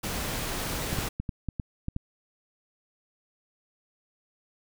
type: noise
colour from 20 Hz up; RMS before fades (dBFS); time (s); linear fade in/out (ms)
pink; -32; 0.03-1.09; 10
type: clicks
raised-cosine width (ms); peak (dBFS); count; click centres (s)
5; -18; 8; 0.93 / 0.987 / 1.2 / 1.292 / 1.487 / 1.598 / 1.884 / 1.964
effects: none